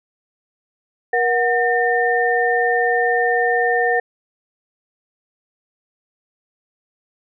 sine tone cluster, 475.3 / 735 / 1809 Hz, A#4 / F#5 / A6, +34 / -12 / +48 cents, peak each -19 dBFS, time 1.13-4 s, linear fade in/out 5 ms, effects none

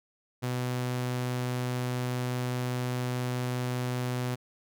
sawtooth tone, 124.9 Hz, B2, 20 cents sharp, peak -25 dBFS, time 0.42-4.36 s, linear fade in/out 20 ms, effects none

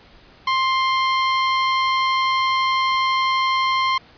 sawtooth tone, 1052 Hz, C6, 9 cents sharp, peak -13 dBFS, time 0.47-3.98 s, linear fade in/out 5 ms, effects pink hiss -49 dBFS RMS until 4.17 s + resampled to 11025 Hz

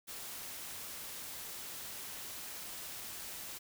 white noise, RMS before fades -45 dBFS, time 0.07-3.59 s, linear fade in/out 20 ms, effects none

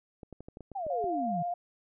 clicks, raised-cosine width 2 ms, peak -31 dBFS, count 9, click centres 0.232 / 0.327 / 0.406 / 0.485 / 0.571 / 0.607 / 0.717 / 0.866 / 1.042 s
sine exponential sweep, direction down, 822 to 155.5 Hz, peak -32 dBFS, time 0.75-1.43 s, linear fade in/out 10 ms
sine tone with vibrato, 701 Hz, F5, 6 cents sharp, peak -30 dBFS, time 0.9-1.54 s, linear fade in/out 5 ms, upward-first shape square, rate 18 Hz, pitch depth 17 cents each way
effects none

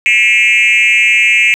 sine tone with frequency modulation, 2388 Hz, D7, 28 cents sharp, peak -4 dBFS, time 0.06-1.54 s, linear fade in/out 0 ms, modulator 225 Hz, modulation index 1.4, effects tanh soft clip ceiling -5 dBFS + 7-bit

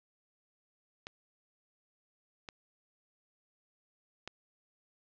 clicks, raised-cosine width 0.2 ms, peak -24 / -25 / -23 dBFS, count 3, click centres 1.069 / 2.488 / 4.276 s, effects low-pass 5000 Hz 12 dB/octave

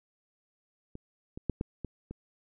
clicks, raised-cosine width 3 ms, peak -29 / -27 / -15 / -18 / -23 / -27 dBFS, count 6, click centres 0.954 / 1.375 / 1.497 / 1.611 / 1.847 / 2.11 s, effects none

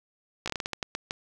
slowing click train, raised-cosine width 0.2 ms, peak -13 dBFS, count 11, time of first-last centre 0.46-1.109 s, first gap 16 ms, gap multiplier 1.29, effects none

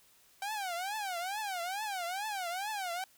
sawtooth tone with vibrato, 770 Hz, G5, 31 cents flat, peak -31 dBFS, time 0.42-3.04 s, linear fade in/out 2 ms, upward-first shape triangle, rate 2.3 Hz, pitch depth 240 cents each way, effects white hiss -64 dBFS RMS until 3.17 s

